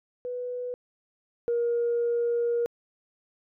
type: tone pair in turn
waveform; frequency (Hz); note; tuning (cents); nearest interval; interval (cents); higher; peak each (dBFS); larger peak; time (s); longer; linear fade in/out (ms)
sine; 493.9 / 473; B4 / A#4; 0 / +25; minor second; 75; first; -30 / -22; second; 0.25-0.74 / 1.48-2.66; second; 0
effects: tanh soft clip ceiling -19 dBFS